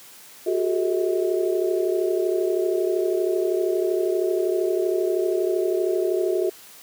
sine tone cluster, 364.8 / 397.5 / 440.6 / 639 Hz, F#4 / G4 / A4 / D#5, -24 / +24 / +2 / +46 cents, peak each -22 / -26 / -28 / -28 dBFS, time 0.46-6.5 s, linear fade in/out 10 ms, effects white hiss -46 dBFS RMS until 6.82 s + high-pass 150 Hz 12 dB/octave

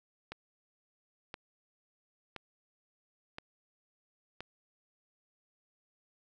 click train, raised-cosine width 0.3 ms, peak -25 dBFS, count 5, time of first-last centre 0.32-4.406 s, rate 0.979 Hz, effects none

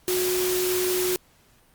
sine tone in noise, 365 Hz, F#4, 24 cents flat, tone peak -23 dBFS, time 0.08-1.16 s, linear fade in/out 0 ms, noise white, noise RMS -28 dBFS, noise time 0.08-1.16 s, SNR +2 dB, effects pink hiss -59 dBFS RMS until 1.74 s + Opus 48 kbps

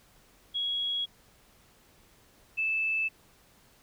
sine tone pair in turn, 3322 / 2629 Hz, G#7 / E7, 0 / -5 cents, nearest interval major third, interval 405 cents, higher first, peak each -28 / -26 dBFS, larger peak second, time 0.54-1.06 / 2.57-3.09 s, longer neither, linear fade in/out 20 ms, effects pink hiss -61 dBFS RMS until 3.82 s

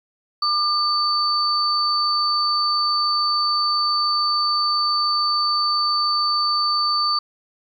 sine tone pair together, 1201 / 4547 Hz, D6 / C#8, +38 / +43 cents, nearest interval octave + major seventh, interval 2305 cents, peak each -20 dBFS, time 0.42-7.19 s, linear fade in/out 5 ms, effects 9-bit

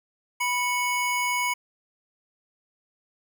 square tone pair together, 984.8 / 2217 Hz, B5 / C#7, -5 / 0 cents, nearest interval octave + major second, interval 1405 cents, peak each -27 dBFS, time 0.4-1.54 s, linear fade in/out 10 ms, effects none

